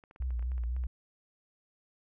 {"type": "clicks", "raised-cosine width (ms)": 0.5, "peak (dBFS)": -40, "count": 12, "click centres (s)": [0.038, 0.111, 0.161, 0.223, 0.306, 0.394, 0.426, 0.518, 0.58, 0.637, 0.765, 0.838]}
{"type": "tone with vibrato", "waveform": "sine", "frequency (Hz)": 61.1, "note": "B1", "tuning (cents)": -18, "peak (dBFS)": -30, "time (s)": [0.2, 0.87], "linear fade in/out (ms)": 5, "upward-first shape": "triangle", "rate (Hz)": 3.9, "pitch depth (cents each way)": 92}
{"effects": []}